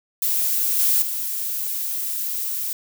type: noise with level steps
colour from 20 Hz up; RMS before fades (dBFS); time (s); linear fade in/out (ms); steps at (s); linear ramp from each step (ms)
violet; -21 / -18 / -26; 0.22-2.73; 2; 0.79 / 1.02; 2
effects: none